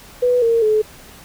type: tone with pitch steps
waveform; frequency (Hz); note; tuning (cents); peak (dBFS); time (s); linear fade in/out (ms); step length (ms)
sine; 493.9 / 460.8 / 430; B4 / A#4 / A4; 0 / -20 / -40; -12; 0.22-0.82; 10; 200
effects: pink hiss -42 dBFS RMS until 1.24 s